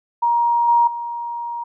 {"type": "tone with level steps", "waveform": "sine", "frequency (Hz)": 944, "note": "A#5", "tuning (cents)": 22, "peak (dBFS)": [-14, -11, -24], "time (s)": [0.22, 1.64], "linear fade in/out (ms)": 10, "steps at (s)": [0.68, 0.87], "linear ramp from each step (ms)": 5, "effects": []}